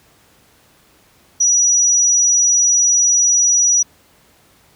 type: tone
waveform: sine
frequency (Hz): 5840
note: F#8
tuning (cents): -24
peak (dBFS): -10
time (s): 1.4-3.83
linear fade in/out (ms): 10
effects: pink hiss -52 dBFS RMS until 4.75 s + high-pass 60 Hz 12 dB/octave